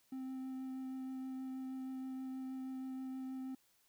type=tone with vibrato; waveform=triangle; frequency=261.6 Hz; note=C4; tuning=in tune; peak=-39 dBFS; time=0.12-3.55 s; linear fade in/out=5 ms; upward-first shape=triangle; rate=6.3 Hz; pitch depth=11 cents each way; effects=white hiss -73 dBFS RMS until 3.88 s